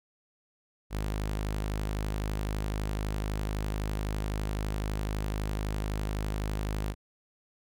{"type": "tone", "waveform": "sawtooth", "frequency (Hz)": 51.91, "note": "G#1", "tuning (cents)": 0, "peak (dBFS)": -26, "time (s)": [0.9, 6.95], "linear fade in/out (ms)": 50, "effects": []}